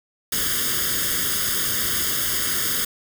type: noise with comb filter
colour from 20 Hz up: white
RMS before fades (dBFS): -23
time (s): 0.32-2.85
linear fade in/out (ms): 5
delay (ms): 0.6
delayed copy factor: +0.95
effects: none

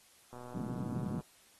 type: click train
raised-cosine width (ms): 1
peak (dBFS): -35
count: 109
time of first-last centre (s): 0.33-1.208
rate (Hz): 123
type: band-pass noise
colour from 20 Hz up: white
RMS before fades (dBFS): -38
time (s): 0.53-1.21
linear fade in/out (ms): 20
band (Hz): 130 to 220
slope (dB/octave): 24
effects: white hiss -63 dBFS RMS until 1.59 s + AAC 32 kbps

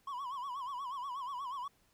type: tone with vibrato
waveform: triangle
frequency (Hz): 1048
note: C6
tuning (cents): +2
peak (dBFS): -36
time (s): 0.07-1.68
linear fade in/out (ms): 5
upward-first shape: sine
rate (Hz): 8.3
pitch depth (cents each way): 140
effects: pink hiss -71 dBFS RMS until 1.93 s

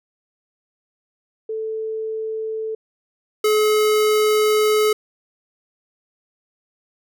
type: tone pair in turn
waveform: sine / square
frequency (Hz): 440 / 427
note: A4 / G#4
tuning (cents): 0 / +48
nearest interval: minor second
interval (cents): 52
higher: first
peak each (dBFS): -23 / -15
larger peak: second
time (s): 1.49-2.75 / 3.44-4.93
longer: second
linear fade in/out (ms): 5
effects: none

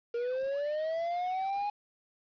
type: linear sweep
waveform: triangle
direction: up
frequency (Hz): 466.2 to 830.6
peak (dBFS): -28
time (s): 0.14-1.7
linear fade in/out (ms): 5
effects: resampled to 11025 Hz + 9-bit

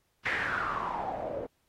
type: noise with low-pass filter sweep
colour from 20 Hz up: white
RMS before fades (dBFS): -33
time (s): 0.25-1.47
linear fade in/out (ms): 10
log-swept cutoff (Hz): 2100 to 490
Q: 5.9
effects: pink hiss -74 dBFS RMS until 1.68 s + AAC 48 kbps

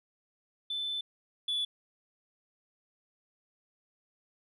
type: tone pair in turn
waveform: sine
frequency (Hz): 3520 / 3446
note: A7 / A7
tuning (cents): 0 / -37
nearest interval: unison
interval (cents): 37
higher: first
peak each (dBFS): -31 / -27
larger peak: second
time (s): 0.7-1.01 / 1.48-1.65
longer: first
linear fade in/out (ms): 5
effects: tanh soft clip ceiling -27 dBFS

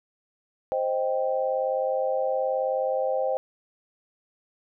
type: chord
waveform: sine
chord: C minor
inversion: none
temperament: equal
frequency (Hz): 523.3 / 622.3 / 784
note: C5 / Eb5 / G5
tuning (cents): 0 / 0 / 0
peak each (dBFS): -25 / -29 / -30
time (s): 0.72-3.37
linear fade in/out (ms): 0
effects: none

